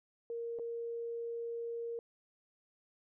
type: tone with dropouts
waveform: sine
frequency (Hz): 466.2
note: A#4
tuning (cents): 0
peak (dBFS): -37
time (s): 0.3-1.99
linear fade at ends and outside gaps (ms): 1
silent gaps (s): 0.588-0.595
effects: none